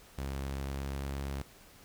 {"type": "tone with pitch glide", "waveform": "sawtooth", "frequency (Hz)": [68.1, 68.89], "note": ["C#2", "C#2"], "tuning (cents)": [-30, -10], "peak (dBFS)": -31, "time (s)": [0.18, 1.42], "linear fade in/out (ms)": 5, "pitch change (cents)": 20, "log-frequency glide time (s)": [0.42, 1.16], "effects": ["pink hiss -57 dBFS RMS until 1.84 s"]}